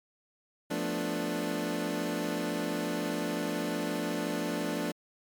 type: chord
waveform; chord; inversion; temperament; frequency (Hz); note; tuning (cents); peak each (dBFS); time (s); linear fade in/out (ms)
25% pulse; B half-diminished seventh; second; equal with one note detuned; 174.61 / 220 / 245.8 / 293.7; F3 / A3 / B3 / D4; 0 / 0 / -8 / 0; -33 / -33 / -34 / -30; 0.7-4.92; 10
effects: MP3 96 kbps